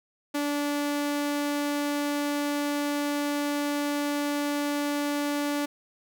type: tone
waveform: sawtooth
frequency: 290 Hz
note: D4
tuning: 22 cents flat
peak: -22 dBFS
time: 0.34-5.66 s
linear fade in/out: 10 ms
effects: none